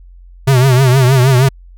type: tone with vibrato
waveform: square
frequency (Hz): 130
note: C3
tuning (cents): -11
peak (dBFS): -7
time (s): 0.47-1.49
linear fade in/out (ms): 10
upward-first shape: triangle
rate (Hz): 6.4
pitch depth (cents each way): 120
effects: added 44 Hz sine -35 dBFS peak until 1.77 s